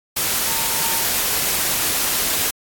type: tone in noise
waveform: sine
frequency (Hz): 910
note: A#5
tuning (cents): -42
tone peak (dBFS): -30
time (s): 0.47-1.04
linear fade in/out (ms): 10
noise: white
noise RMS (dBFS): -20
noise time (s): 0.16-2.51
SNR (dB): -13
effects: AAC 64 kbps